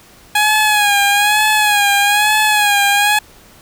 15% pulse tone with vibrato, 831 Hz, G#5, 1 cent sharp, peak -4 dBFS, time 0.35-3.19 s, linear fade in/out 5 ms, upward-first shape sine, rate 1.1 Hz, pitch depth 57 cents each way, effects pink hiss -44 dBFS RMS until 3.61 s

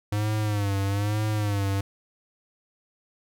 square tone with vibrato, 102.8 Hz, G#2, 17 cents flat, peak -24 dBFS, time 0.12-1.81 s, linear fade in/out 5 ms, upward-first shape sine, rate 1.1 Hz, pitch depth 81 cents each way, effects none

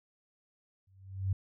sine tone with exponential growth, 95.8 Hz, G2, 39 cents flat, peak -25 dBFS, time 0.87-1.33 s, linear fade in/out 5 ms, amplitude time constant 100 ms, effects none

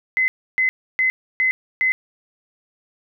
sine tone bursts, 2043 Hz, C7, 42 cents flat, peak -15 dBFS, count 5, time 0.17-1.92 s, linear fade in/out 0 ms, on 110 ms, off 300 ms, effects none

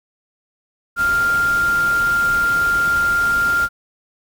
sine tone in noise, 1396.9 Hz, F6, in tune, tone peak -14 dBFS, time 0.96-3.69 s, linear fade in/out 50 ms, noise pink, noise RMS -30 dBFS, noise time 0.96-3.69 s, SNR +13 dB, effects none

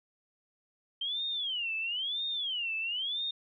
sine tone with vibrato, 3111 Hz, G7, 14 cents flat, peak -31 dBFS, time 1.01-3.31 s, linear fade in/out 5 ms, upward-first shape sine, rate 1 Hz, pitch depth 290 cents each way, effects none

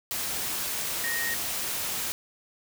sine tone in noise, 1864.7 Hz, A#6, in tune, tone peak -29 dBFS, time 1.04-1.34 s, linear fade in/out 0 ms, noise white, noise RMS -31 dBFS, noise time 0.11-2.12 s, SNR -1 dB, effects none

